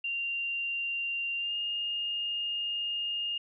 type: tone with pitch glide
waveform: sine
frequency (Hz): 2775 to 2833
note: F7 to F7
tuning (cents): -12 to +24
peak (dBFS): -30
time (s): 0.04-3.38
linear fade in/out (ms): 5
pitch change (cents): +36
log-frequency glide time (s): 1.37-1.55
effects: none